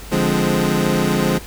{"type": "chord", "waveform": "25% pulse", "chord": "D half-diminished seventh", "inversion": "none", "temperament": "equal with one note detuned", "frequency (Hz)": [146.83, 174.61, 207.7, 260.6], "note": ["D3", "F3", "Ab3", "C4"], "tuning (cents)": [0, 0, 0, -7], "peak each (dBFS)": [-18, -17, -16, -20], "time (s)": [0.11, 1.39], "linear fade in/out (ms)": 20, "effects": ["added 50 Hz sine -35 dBFS peak until 1.46 s", "pink hiss -37 dBFS RMS until 1.46 s"]}